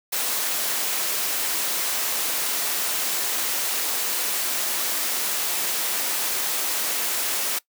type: high-pass noise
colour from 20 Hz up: white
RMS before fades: -25 dBFS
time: 0.12-7.59 s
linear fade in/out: 10 ms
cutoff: 300 Hz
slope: 12 dB/octave
effects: noise-tail reverb RT60 0.1 s tail -21 dB re dry